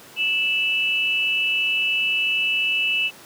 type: tone pair together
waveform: sine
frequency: 2637 / 2940 Hz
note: E7 / F#7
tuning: 0 / -12 cents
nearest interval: major second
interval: 188 cents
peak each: -20 / -24 dBFS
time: 0.16-3.11 s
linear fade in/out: 50 ms
effects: pink hiss -44 dBFS RMS until 3.25 s + high-pass 200 Hz 12 dB/octave